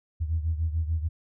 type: beating tone pair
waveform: sine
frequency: 79.2 / 86 Hz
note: D#2 / F2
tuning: +31 / -26 cents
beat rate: 6.8 Hz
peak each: -25 / -30 dBFS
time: 0.2-1.09 s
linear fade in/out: 20 ms
effects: tanh soft clip ceiling -17 dBFS